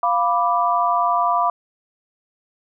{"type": "chord", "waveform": "sine", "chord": "B diminished", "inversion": "second", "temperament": "equal", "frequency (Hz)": [698.5, 987.8, 1174.7], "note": ["F5", "B5", "D6"], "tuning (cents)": [0, 0, 0], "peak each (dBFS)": -20, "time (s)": [0.03, 1.5], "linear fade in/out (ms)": 2, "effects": []}